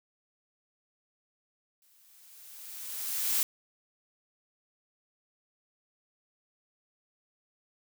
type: noise with exponential growth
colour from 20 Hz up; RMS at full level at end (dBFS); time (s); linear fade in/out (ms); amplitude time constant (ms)
blue; -26; 1.82-3.43; 1; 350
effects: none